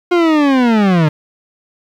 40% pulse linear sweep, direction down, 358.4 to 146.83 Hz, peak -8 dBFS, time 0.11-1.09 s, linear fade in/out 10 ms, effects low-pass 3000 Hz 12 dB/octave + 7-bit

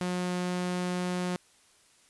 sawtooth tone, 179.8 Hz, F#3, 49 cents flat, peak -25 dBFS, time 0.01-1.36 s, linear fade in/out 0 ms, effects white hiss -62 dBFS RMS until 2.09 s + resampled to 24000 Hz

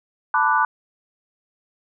sine chord, B minor seventh, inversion third, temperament equal with one note detuned, 880 / 994.6 / 1174.7 / 1480 Hz, A5 / B5 / D6 / F#6, 0 / +12 / 0 / 0 cents, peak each -21 dBFS, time 0.34-0.65 s, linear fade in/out 2 ms, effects none

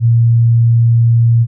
sine tone, 116.54 Hz, A#2, in tune, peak -6 dBFS, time 0-1.47 s, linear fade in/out 50 ms, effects none

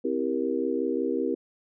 sine chord, C dominant seventh, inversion none, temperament just, 261.6 / 327 / 392.4 / 470.9 Hz, C4 / E4 / G4 / Bb4, 0 / -14 / +2 / +18 cents, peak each -30 dBFS, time 0.04-1.35 s, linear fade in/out 10 ms, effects none

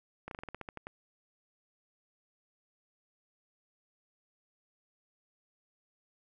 slowing click train, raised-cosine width 0.5 ms, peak -26 dBFS, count 11, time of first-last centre 0.28-0.869 s, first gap 32 ms, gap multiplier 1.13, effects none

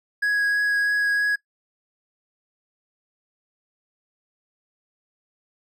triangle tone with vibrato, 1661.2 Hz, G#6, in tune, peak -17 dBFS, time 0.22-1.36 s, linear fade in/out 10 ms, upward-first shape triangle, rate 3.1 Hz, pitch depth 10 cents each way, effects noise-tail reverb RT60 0.1 s tail -21 dB re dry

